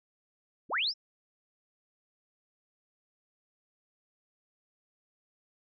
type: linear sweep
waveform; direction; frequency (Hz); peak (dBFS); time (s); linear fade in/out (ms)
sine; up; 111.3 to 5580; -27; 0.69-0.94; 50
effects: none